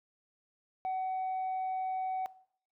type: tone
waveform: sine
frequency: 752 Hz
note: F#5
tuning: 28 cents sharp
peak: -29 dBFS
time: 0.85-2.26 s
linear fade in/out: 0 ms
effects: noise-tail reverb RT60 0.6 s tail -21 dB re dry + tanh soft clip ceiling -30 dBFS